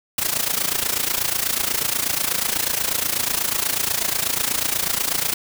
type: noise with amplitude modulation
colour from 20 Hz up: white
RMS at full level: -19 dBFS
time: 0.18-5.34 s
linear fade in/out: 5 ms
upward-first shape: sine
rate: 28.2 Hz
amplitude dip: 80%
effects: none